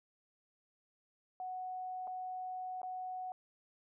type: tone with dropouts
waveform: sine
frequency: 740 Hz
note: F#5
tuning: in tune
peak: -39 dBFS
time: 1.4-3.32 s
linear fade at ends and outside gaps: 1 ms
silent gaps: 2.072-2.076 / 2.817-2.831 s
effects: none